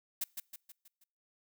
blue noise with echo, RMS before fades -34 dBFS, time 0.21-0.24 s, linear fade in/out 5 ms, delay 160 ms, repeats 5, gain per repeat -6 dB, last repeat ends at 1.04 s, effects noise-tail reverb RT60 0.6 s tail -26 dB re dry

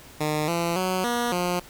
10% pulse tone with pitch steps, 152.2 / 169.9 / 185.4 / 239.7 / 177.7 Hz, D#3 / F3 / F#3 / A#3 / F3, -38 / -47 / +4 / +48 / +30 cents, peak -15 dBFS, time 0.2-1.6 s, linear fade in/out 10 ms, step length 280 ms, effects pink hiss -47 dBFS RMS until 1.69 s

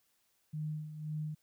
sine tone with tremolo, 153.3 Hz, D#3, 25 cents flat, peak -34 dBFS, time 0.53-1.35 s, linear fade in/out 10 ms, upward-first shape sine, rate 1.9 Hz, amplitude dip 65%, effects white hiss -75 dBFS RMS until 1.42 s

